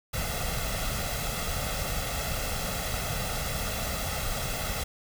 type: noise with comb filter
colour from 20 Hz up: pink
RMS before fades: -31 dBFS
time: 0.13-4.84 s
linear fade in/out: 10 ms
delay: 1.5 ms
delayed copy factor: +0.7
effects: none